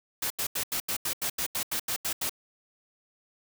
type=noise bursts; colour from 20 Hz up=white; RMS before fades=-30 dBFS; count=13; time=0.22-2.295 s; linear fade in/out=5 ms; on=83 ms; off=83 ms; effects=none